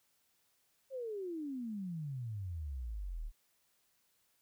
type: exponential sweep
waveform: sine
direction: down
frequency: 549 to 34.92 Hz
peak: -38 dBFS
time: 0.9-3.32 s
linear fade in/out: 50 ms
effects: white hiss -75 dBFS RMS until 4.41 s